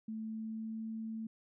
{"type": "tone with pitch glide", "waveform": "sine", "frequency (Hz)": [220, 222.3], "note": ["A3", "A3"], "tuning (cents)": [0, 18], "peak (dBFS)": -38, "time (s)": [0.08, 1.27], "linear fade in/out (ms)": 5, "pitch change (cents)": 18, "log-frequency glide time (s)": [0.22, 0.89], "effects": []}